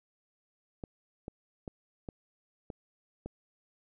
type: clicks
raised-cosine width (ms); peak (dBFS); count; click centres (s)
2; -26; 6; 0.838 / 1.281 / 1.678 / 2.088 / 2.702 / 3.26
effects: none